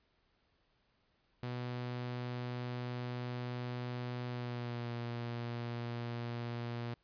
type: tone with pitch glide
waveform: sawtooth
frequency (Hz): 123.1 to 118.84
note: B2 to A#2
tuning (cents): -5 to +34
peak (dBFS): -34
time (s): 1.43-6.94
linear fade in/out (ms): 0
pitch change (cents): -61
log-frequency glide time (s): 4.29-4.91
effects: pink hiss -75 dBFS RMS until 7.03 s + resampled to 11025 Hz